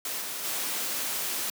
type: noise with level steps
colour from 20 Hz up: white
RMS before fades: -33 / -35 / -31 dBFS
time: 0.05-1.5 s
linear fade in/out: 2 ms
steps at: 0.2 / 0.43 s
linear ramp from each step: 20 ms
effects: high-pass 200 Hz 12 dB/octave